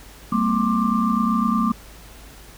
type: tone cluster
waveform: sine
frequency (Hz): 194.8 / 226.4 / 254.5 / 1063 / 1181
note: G3 / A3 / C4 / C6 / D6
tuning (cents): -11 / +50 / -48 / +27 / +9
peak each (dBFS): -24 / -20 / -28 / -29 / -23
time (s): 0.32-1.72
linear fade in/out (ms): 5
effects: added 51 Hz sine -44 dBFS peak until 2.57 s + pink hiss -45 dBFS RMS until 2.57 s